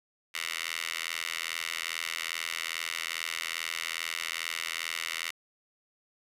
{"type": "tone with high-pass filter", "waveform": "10% pulse", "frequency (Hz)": 82.41, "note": "E2", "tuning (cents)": 0, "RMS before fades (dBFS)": -35, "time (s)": [0.34, 5.31], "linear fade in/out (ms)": 10, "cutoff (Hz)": 2200, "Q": 1.9, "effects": ["resampled to 32000 Hz"]}